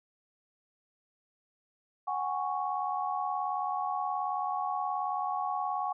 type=chord; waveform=sine; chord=F# suspended second; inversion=none; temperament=equal with one note detuned; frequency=740 / 818.7 / 1108.7 Hz; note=F#5 / G#5 / C#6; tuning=0 / -25 / 0 cents; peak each=-34 dBFS; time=2.07-5.93 s; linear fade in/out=10 ms; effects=none